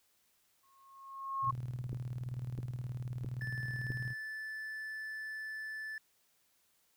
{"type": "tone with exponential growth", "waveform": "sine", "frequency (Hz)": 1084, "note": "C#6", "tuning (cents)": -39, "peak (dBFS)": -28, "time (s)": [0.63, 1.51], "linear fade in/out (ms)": 5, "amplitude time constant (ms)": 190}
{"type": "tone with tremolo", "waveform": "sine", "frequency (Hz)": 124.1, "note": "B2", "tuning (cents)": 9, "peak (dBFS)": -35, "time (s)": [1.42, 4.15], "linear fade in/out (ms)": 50, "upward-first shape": "square", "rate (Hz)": 19, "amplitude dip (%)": 60}
{"type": "click train", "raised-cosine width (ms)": 3, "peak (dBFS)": -29, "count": 4, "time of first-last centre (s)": [1.93, 3.904], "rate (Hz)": 1.52}
{"type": "tone", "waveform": "triangle", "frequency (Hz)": 1749, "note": "A6", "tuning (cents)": -11, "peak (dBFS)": -38, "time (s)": [3.41, 5.98], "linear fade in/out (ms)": 2}
{"effects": ["white hiss -73 dBFS RMS until 6.96 s"]}